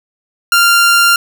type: tone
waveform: sawtooth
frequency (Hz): 1391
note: F6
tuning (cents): -7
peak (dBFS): -3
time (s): 0.52-1.16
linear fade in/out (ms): 2
effects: none